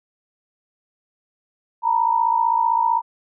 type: tone pair together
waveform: sine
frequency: 913 / 968.6 Hz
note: A#5 / B5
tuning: -36 / -34 cents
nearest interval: minor second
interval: 102 cents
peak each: -18 / -19 dBFS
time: 1.82-3.02 s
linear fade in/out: 50 ms
effects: none